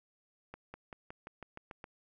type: accelerating click train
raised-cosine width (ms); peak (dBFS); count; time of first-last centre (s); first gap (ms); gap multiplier
0.5; -30; 9; 0.54-1.841; 200; 0.94
effects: none